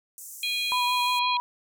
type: band-pass noise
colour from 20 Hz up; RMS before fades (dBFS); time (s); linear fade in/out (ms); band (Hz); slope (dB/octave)
pink; -42; 0.18-1.19; 0; 6400 to 16000; 48
type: harmonic tone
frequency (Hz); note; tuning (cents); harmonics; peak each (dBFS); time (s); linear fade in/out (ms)
820; G#5; -22; 3 / 4 / 5; -29 / -30 / -31; 0.43-1.37; 2
type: tone with vibrato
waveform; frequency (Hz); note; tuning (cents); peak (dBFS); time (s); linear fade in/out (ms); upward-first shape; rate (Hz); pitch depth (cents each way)
sine; 987.8; B5; 0; -24; 0.72-1.4; 0; sine; 5.8; 20
effects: none